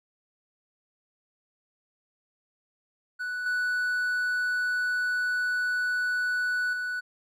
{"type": "tone with level steps", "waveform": "triangle", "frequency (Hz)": 1482, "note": "F#6", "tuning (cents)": 2, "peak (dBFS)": [-28, -23, -27], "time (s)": [3.19, 7.01], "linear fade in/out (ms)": 20, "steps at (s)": [3.46, 6.73], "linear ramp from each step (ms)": 2, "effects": []}